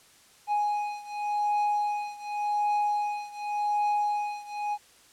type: beating tone pair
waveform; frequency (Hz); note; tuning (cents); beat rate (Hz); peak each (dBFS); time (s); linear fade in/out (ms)
triangle; 830.6 / 831.48; G#5 / G#5; 0 / +2; 0.88; -26 / -28; 0.47-4.78; 50
effects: white hiss -57 dBFS RMS until 5.12 s + low-pass 10000 Hz 12 dB/octave